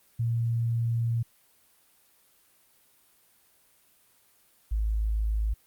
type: tone pair in turn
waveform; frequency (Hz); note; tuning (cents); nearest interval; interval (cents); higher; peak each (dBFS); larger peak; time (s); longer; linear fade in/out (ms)
sine; 116.4 / 53.62; A#2 / A1; -2 / -44; octave + minor second; 1342; first; -24; neither; 0.19-1.23 / 4.71-5.54; first; 10
effects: white hiss -63 dBFS RMS until 5.66 s + Opus 32 kbps